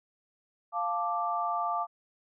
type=chord; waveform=sine; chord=D minor; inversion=first; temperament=equal; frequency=698.5 / 880 / 1174.7 Hz; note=F5 / A5 / D6; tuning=0 / 0 / 0 cents; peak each=-32 / -34 / -31 dBFS; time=0.72-1.87 s; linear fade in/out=50 ms; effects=none